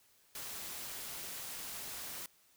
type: noise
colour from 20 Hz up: white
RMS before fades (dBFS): -44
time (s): 0.35-2.26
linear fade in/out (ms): 2
effects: white hiss -68 dBFS RMS until 2.56 s